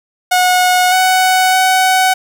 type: tone with pitch steps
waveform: sawtooth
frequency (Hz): 729 / 745 / 750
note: F#5 / F#5 / F#5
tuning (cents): -26 / +12 / +23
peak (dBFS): -5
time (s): 0.31-2.14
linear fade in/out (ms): 10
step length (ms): 610
effects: 7-bit